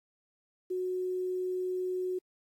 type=tone with quantisation; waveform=sine; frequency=367.4 Hz; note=F#4; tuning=12 cents flat; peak=-30 dBFS; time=0.7-2.19 s; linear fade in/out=10 ms; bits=10; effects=AAC 64 kbps